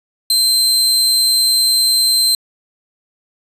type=tone; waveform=sawtooth; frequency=4115 Hz; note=C8; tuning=30 cents flat; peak=-8 dBFS; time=0.3-2.35 s; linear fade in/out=2 ms; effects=resampled to 32000 Hz + 7-bit